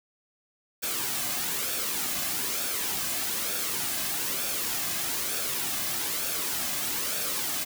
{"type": "noise with flanger", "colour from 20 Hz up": "white", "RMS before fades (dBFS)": -30, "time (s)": [0.82, 7.65], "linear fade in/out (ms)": 20, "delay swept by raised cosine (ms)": [0.99, 2.19], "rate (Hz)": 1.1, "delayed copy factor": -0.5, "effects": []}